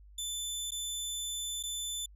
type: tone with dropouts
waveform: 20% pulse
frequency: 3520 Hz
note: A7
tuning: in tune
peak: -29 dBFS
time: 0.18-2.06 s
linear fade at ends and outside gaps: 5 ms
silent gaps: 0.708-0.718 / 1.628-1.635 s
effects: added 50 Hz sine -52 dBFS peak until 2.15 s